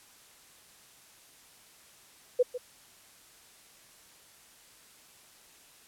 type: tone with echo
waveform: sine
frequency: 496.5 Hz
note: B4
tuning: 9 cents sharp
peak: -19 dBFS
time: 2.39-2.43 s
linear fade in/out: 10 ms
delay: 150 ms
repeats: 1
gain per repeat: -13 dB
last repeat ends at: 2.58 s
effects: white hiss -57 dBFS RMS until 5.87 s + low-pass 12000 Hz 12 dB/octave